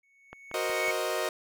triangle tone with exponential growth, 2217 Hz, C#7, in tune, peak -25 dBFS, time 0.03-0.91 s, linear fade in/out 5 ms, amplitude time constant 190 ms
click train, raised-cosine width 0.5 ms, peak -26 dBFS, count 4, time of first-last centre 0.33-0.882 s, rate 5.43 Hz
sawtooth chord, C half-diminished seventh, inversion second, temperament equal, 370 / 466.2 / 523.3 / 622.3 Hz, Gb4 / Bb4 / C5 / Eb5, 0 / 0 / 0 / 0 cents, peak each -31 / -31 / -32 / -28 dBFS, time 0.54-1.29 s, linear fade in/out 2 ms
effects none

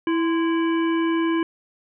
harmonic tone with a mistuned harmonic, 329.6 Hz, E4, in tune, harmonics 1 / 3 / 5 / 7 / 9, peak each -19 / -29 / -33 / -36 / -38 dBFS, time 0.07-1.43 s, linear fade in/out 2 ms, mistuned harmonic 3, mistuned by +75 cents, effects none

